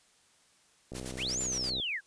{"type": "click train", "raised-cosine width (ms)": 2, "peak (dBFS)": -28, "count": 57, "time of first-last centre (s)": [0.92, 1.799], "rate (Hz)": 63.7}
{"type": "noise with tremolo", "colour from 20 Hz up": "white", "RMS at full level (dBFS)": -41, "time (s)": [0.94, 1.72], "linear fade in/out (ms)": 20, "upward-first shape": "square", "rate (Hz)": 8.6, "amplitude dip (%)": 65}
{"type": "linear two-way sweep", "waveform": "sine", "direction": "up then down", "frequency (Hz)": [1501, 7320, 1501], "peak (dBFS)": -31, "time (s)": [1.17, 2.01], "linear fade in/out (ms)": 50, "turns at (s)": 1.4}
{"effects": ["white hiss -65 dBFS RMS until 2.06 s", "resampled to 22050 Hz"]}